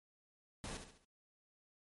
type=noise with echo; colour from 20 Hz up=pink; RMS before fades=-45 dBFS; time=0.64-0.77 s; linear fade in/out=0 ms; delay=69 ms; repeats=4; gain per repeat=-7 dB; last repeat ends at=1.046 s; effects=MP3 48 kbps

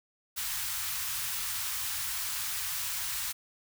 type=band-stop noise; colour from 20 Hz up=white; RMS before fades=-34 dBFS; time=0.36-3.33 s; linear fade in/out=20 ms; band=120 to 960 Hz; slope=24 dB/octave; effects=none

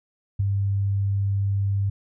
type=tone with ADSR envelope; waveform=sine; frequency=99.2 Hz; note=G2; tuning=21 cents sharp; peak=-16 dBFS; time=0.39-1.9 s; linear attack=12 ms; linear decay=8 ms; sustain=-4 dB; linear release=8 ms; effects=none

